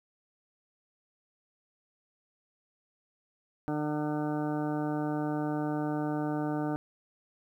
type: harmonic tone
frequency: 150 Hz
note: D3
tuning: 37 cents sharp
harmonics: 1 / 2 / 3 / 4 / 5 / 6 / 8 / 9 / 10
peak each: -36 / -31 / -40 / -40 / -39 / -43 / -46 / -50 / -47 dBFS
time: 3.68-6.76 s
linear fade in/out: 0 ms
effects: 11-bit